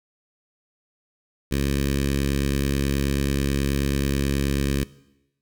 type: tone with notch filter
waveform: 10% pulse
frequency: 69.3 Hz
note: C#2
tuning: in tune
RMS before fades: -23 dBFS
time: 1.51-4.84 s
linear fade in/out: 10 ms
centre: 870 Hz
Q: 0.65
effects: noise-tail reverb RT60 0.9 s tail -19 dB re dry